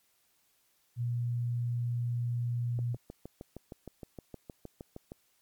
sine tone, 120 Hz, B2, 49 cents flat, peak -29 dBFS, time 0.96-2.97 s, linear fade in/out 50 ms
click train, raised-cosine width 2 ms, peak -29 dBFS, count 16, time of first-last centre 2.79-5.119 s, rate 6.44 Hz
effects white hiss -71 dBFS RMS until 5.41 s + MP3 96 kbps

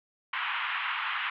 pink band-pass noise, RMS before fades -32 dBFS, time 0.33-1.3 s, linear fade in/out 5 ms, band 960 to 3100 Hz, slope 48 dB/octave, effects none

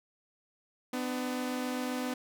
sawtooth tone pair together, 251.3 / 298.8 Hz, B3 / D4, +30 / +30 cents, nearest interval minor third, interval 300 cents, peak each -29 / -35 dBFS, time 0.93-2.14 s, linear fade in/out 5 ms, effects none

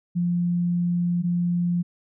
sine tone pair in turn, 174.61 / 174.61 Hz, F3 / F3, 0 / 0 cents, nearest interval unison, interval 0 cents, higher neither, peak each -20 dBFS, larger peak neither, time 0.15-1.23 / 1.23-1.83 s, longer first, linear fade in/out 20 ms, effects none

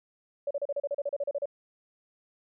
sine tone bursts, 569 Hz, C#5, 45 cents sharp, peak -27 dBFS, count 14, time 0.47-1.457 s, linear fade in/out 5 ms, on 38 ms, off 35 ms, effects none

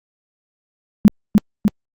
sine tone with echo, 207.7 Hz, G#3, in tune, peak -4 dBFS, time 1.05-1.08 s, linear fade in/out 0 ms, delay 300 ms, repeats 2, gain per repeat -3 dB, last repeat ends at 1.68 s, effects Opus 48 kbps

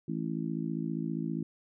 harmonic tone, 55 Hz, A1, in tune, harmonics 3 / 4 / 5 / 6, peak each -35 / -36 / -37 / -39 dBFS, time 0.08-1.43 s, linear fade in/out 5 ms, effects none

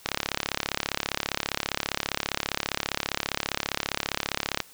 click train, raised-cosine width 0.2 ms, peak -7 dBFS, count 160, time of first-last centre 0.06-4.603 s, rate 35 Hz, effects white hiss -52 dBFS RMS until 4.73 s

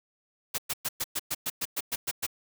white noise bursts, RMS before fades -30 dBFS, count 12, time 0.54-2.266 s, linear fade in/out 10 ms, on 43 ms, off 110 ms, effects none

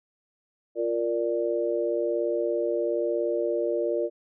sine chord, Bb major, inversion second, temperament equal, 349.2 / 466.2 / 587.3 Hz, F4 / Bb4 / D5, 0 / 0 / 0 cents, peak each -28 dBFS, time 0.75-4.1 s, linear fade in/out 50 ms, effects none

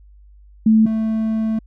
sine / triangle tone pair in turn, 219.6 / 220.7 Hz, A3 / A3, -3 / +5 cents, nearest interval unison, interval 8 cents, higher second, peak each -9 / -15 dBFS, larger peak first, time 0.66-0.86 / 0.86-1.59 s, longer second, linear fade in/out 5 ms, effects added 50 Hz sine -43 dBFS peak until 1.66 s

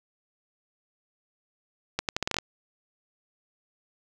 accelerating click train, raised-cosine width 0.2 ms, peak -9 dBFS, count 9, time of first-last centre 1.99-2.386 s, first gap 98 ms, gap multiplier 0.79, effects none

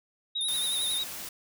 sine tone with vibrato, 3729 Hz, A#7, in tune, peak -28 dBFS, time 0.35-1.04 s, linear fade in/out 10 ms, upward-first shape triangle, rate 11 Hz, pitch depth 71 cents each way
sine tone, 10548 Hz, E9, in tune, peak -32 dBFS, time 0.41-0.98 s, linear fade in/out 0 ms
white noise, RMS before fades -39 dBFS, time 0.48-1.29 s, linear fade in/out 5 ms
effects none

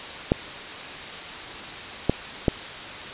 clicks, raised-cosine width 2 ms, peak -4 dBFS, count 3, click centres 0.319 / 2.096 / 2.482 s, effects white hiss -35 dBFS RMS until 3.13 s + resampled to 8000 Hz

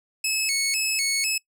15% pulse tone with vibrato, 2390 Hz, D7, 30 cents sharp, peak -15 dBFS, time 0.24-1.38 s, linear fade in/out 5 ms, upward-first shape square, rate 2 Hz, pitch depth 140 cents each way, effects noise-tail reverb RT60 0.1 s tail -23 dB re dry

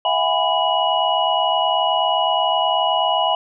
sine tone cluster, 656 / 724 / 815 / 995 / 2917 Hz, E5 / F#5 / G#5 / B5 / F#7, -9 / -38 / -33 / +13 / -25 cents, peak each -22 dBFS, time 0.05-3.35 s, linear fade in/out 2 ms, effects none

